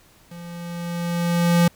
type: tone with level ramp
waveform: square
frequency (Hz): 172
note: F3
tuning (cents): -26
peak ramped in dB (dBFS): -37 to -13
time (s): 0.31-1.68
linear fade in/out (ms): 5
effects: pink hiss -54 dBFS RMS until 1.75 s